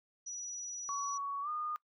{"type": "tone", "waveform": "sine", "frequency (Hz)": 5860, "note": "F#8", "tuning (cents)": -18, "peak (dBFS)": -40, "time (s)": [0.26, 1.18], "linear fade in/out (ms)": 10}
{"type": "tone with pitch glide", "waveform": "sine", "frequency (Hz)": [1120, 1221.4], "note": ["C#6", "D#6"], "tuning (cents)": [18, -32], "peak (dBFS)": -35, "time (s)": [0.89, 1.76], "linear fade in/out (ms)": 0, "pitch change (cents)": 150, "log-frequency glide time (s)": [1.42, 1.49]}
{"effects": ["noise-tail reverb RT60 0.1 s tail -21 dB re dry"]}